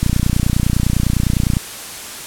click train, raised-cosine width 5 ms, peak -3 dBFS, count 47, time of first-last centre 0.03-1.568 s, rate 29.9 Hz, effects white hiss -30 dBFS RMS until 2.26 s + low-pass 12000 Hz 12 dB/octave

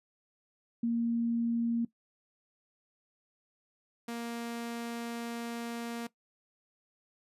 sine / sawtooth tone pair in turn, 233.1 / 234.2 Hz, A#3 / A#3, 0 / +8 cents, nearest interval unison, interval 8 cents, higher second, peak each -27 / -32 dBFS, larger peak first, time 0.83-1.85 / 4.08-6.07 s, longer second, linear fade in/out 5 ms, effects noise-tail reverb RT60 0.1 s tail -18 dB re dry + resampled to 32000 Hz

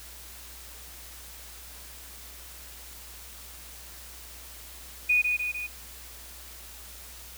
sine tone with echo, 2470 Hz, D#7, 13 cents flat, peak -19 dBFS, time 5.09-5.22 s, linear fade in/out 10 ms, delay 150 ms, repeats 3, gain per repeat -4 dB, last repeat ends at 5.67 s, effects added 60 Hz sine -49 dBFS peak until 7.37 s + white hiss -46 dBFS RMS until 7.37 s

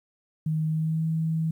sine tone with pitch glide, 156.9 to 160.85 Hz, D#3 to E3, +15 to -42 cents, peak -23 dBFS, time 0.46-1.51 s, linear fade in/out 5 ms, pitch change +43 cents, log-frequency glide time 0.67-1.05 s, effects 10-bit

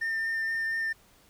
triangle tone with vibrato, 1805 Hz, A6, 44 cents sharp, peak -25 dBFS, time 0.01-0.93 s, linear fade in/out 10 ms, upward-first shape triangle, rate 4.3 Hz, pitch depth 12 cents each way, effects tanh soft clip ceiling -21 dBFS + pink hiss -60 dBFS RMS until 1.29 s

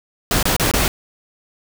pink noise with dropouts, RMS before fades -17 dBFS, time 0.31-0.88 s, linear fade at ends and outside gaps 1 ms, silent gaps 0.428-0.454 / 0.565-0.597 / 0.714-0.737 s, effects none

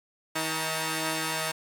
5% pulse tone cluster, 159.6 / 317.8 / 906 Hz, D#3 / D#4 / A#5, +44 / +37 / -50 cents, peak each -21 dBFS, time 0.35-1.52 s, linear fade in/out 10 ms, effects none

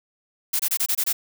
blue noise bursts, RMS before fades -22 dBFS, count 7, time 0.53-1.129 s, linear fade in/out 10 ms, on 65 ms, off 24 ms, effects none

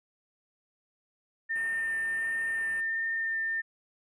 sine tone with vibrato, 1807 Hz, A6, 46 cents sharp, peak -28 dBFS, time 1.49-3.62 s, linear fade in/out 20 ms, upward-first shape sine, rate 1.4 Hz, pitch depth 8 cents each way
white band-stop noise, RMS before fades -44 dBFS, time 1.55-2.81 s, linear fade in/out 10 ms, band 2800 to 9100 Hz, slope 96 dB/octave
effects resampled to 22050 Hz

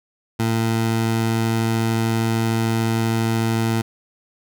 20% pulse tone, 113.2 Hz, A2, 50 cents sharp, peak -13 dBFS, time 0.39-3.82 s, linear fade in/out 10 ms, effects none

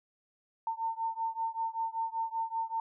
sine beating tone pair, 902 / 907.2 Hz, A5 / A#5, +43 / -47 cents, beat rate 5.2 Hz, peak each -34 / -35 dBFS, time 0.67-2.8 s, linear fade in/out 2 ms, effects none

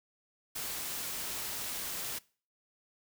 white noise, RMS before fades -38 dBFS, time 0.55-2.19 s, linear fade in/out 10 ms, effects noise-tail reverb RT60 0.4 s tail -22 dB re dry

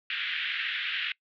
white band-pass noise, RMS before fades -32 dBFS, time 0.1-1.12 s, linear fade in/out 2 ms, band 1500 to 3400 Hz, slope 48 dB/octave, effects noise-tail reverb RT60 0.1 s tail -23 dB re dry

